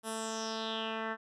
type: tone with low-pass filter sweep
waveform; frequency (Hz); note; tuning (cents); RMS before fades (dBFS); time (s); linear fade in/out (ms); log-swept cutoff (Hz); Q
10% pulse; 222.2; A3; +17; -37; 0.03-1.17; 50; 11000 to 1700; 4.4
effects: none